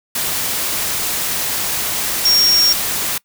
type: tone in noise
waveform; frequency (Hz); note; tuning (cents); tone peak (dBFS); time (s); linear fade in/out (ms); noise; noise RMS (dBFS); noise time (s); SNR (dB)
sine; 5560; F8; -9; -10; 2.25-2.73; 5; white; -20; 0.15-3.18; +7
effects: noise-tail reverb RT60 0.1 s tail -23 dB re dry